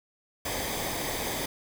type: noise with comb filter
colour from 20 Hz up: pink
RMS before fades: -32 dBFS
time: 0.45-1.46 s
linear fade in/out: 5 ms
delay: 0.72 ms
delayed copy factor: -0.6
effects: none